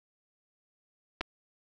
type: clicks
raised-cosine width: 0.3 ms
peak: -17 dBFS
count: 2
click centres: 1.209 / 1.212 s
effects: resampled to 16000 Hz + 9-bit